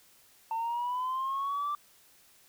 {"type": "linear sweep", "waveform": "sine", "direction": "up", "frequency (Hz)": [894, 1180], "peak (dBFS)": -28, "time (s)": [0.51, 1.75], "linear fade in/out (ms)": 2, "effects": ["tanh soft clip ceiling -27 dBFS", "white hiss -61 dBFS RMS until 2.48 s"]}